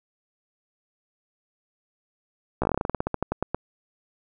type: slowing click train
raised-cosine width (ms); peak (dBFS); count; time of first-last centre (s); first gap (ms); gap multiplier
1; -10; 19; 2.62-3.546; 15; 1.13
effects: none